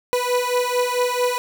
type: beating tone pair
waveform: 30% pulse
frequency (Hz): 491.4 / 495.9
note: B4 / B4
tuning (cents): -9 / +7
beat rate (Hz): 4.5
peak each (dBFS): -19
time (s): 0.13-1.38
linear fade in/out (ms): 0
effects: none